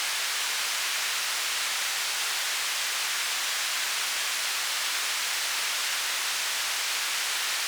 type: band-pass noise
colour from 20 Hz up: pink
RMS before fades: -29 dBFS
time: 0-7.67 s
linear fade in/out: 0 ms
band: 1600 to 8400 Hz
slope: 12 dB/octave
effects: none